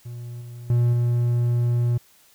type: tone with level steps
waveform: triangle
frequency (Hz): 120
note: B2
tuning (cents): -49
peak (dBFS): -30 / -33 / -14 / -16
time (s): 0.05-1.98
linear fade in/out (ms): 10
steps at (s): 0.41 / 0.7 / 0.93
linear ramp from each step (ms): 2
effects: white hiss -56 dBFS RMS until 2.34 s